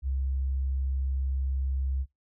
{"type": "tone", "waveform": "sine", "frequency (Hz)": 66.7, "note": "C2", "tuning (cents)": 34, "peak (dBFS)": -26, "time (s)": [0.02, 2.06], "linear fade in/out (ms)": 50, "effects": ["noise-tail reverb RT60 0.2 s tail -23 dB re dry"]}